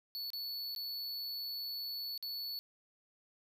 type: tone with dropouts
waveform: square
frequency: 4435 Hz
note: C#8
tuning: in tune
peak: -39 dBFS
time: 0.15-2.59 s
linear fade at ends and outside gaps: 0 ms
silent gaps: 0.303-0.333 / 0.75-0.762 / 2.177-2.226 s
effects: none